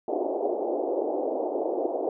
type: band-pass noise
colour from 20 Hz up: pink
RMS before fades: -28 dBFS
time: 0.08-2.09 s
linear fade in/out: 2 ms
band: 310 to 760 Hz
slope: 48 dB/octave
effects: none